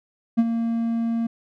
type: tone with ADSR envelope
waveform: triangle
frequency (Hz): 230.2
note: A#3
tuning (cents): -22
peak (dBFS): -10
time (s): 0.37-1.27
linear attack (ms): 21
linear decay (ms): 42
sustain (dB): -9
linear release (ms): 7
effects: none